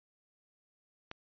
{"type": "click", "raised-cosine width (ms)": 0.3, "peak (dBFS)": -25, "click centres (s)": 1.114, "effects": ["resampled to 11025 Hz"]}